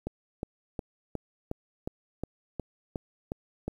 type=click train; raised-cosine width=2 ms; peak=-19 dBFS; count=11; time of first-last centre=0.07-3.68 s; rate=2.77 Hz; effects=9-bit